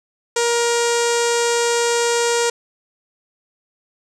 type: tone with low-pass filter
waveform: sawtooth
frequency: 471.8 Hz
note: A#4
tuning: 21 cents sharp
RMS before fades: -18 dBFS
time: 0.36-2.5 s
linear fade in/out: 5 ms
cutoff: 7500 Hz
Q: 3.3
effects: none